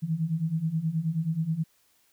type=beating tone pair; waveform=sine; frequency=155.56 / 164.96 Hz; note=D#3 / E3; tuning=0 / +2 cents; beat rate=9.4 Hz; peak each=-30 / -27 dBFS; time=0.02-1.64 s; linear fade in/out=20 ms; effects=white hiss -66 dBFS RMS until 2.12 s